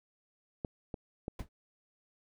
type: clicks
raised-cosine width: 2 ms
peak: -22 / -25 / -23 dBFS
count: 3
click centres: 0.648 / 0.942 / 1.281 s
type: noise with exponential decay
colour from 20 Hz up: brown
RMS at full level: -32 dBFS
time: 1.39-1.49 s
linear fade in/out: 5 ms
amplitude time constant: 20 ms
effects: none